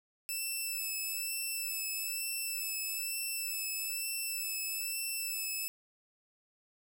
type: tone with vibrato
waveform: 5% pulse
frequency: 2637 Hz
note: E7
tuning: in tune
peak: -26 dBFS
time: 0.29-5.68 s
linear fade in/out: 0 ms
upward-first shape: sine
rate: 1.1 Hz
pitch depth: 29 cents each way
effects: none